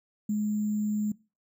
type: tone with sample-and-hold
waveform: sine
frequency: 210.5 Hz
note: G#3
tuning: 24 cents sharp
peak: -25 dBFS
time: 0.29-1.12 s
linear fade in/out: 5 ms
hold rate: 7350 Hz
effects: noise-tail reverb RT60 0.3 s tail -21 dB re dry